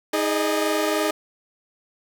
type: tone cluster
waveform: sawtooth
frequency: 316.1 / 415.1 / 609 Hz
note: D#4 / G#4 / D#5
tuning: +27 / -1 / -37 cents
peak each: -21 dBFS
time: 0.13-1.11 s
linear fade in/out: 5 ms
effects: none